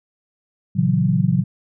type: chord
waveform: sine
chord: F# dominant seventh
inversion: first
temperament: equal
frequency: 116.54 / 138.59 / 164.81 / 185 Hz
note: A#2 / C#3 / E3 / F#3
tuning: 0 / 0 / 0 / 0 cents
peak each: -22 / -20 / -20 / -19 dBFS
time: 0.75-1.44 s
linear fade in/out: 20 ms
effects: none